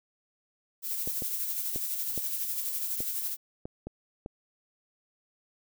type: noise with tremolo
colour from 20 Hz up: violet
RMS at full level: -31 dBFS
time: 0.82-3.37 s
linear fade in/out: 50 ms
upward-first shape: sine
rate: 12 Hz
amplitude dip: 40%
type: clicks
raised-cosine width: 2 ms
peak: -24 dBFS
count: 8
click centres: 1.075 / 1.222 / 1.76 / 2.177 / 3.005 / 3.655 / 3.87 / 4.261 s
effects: none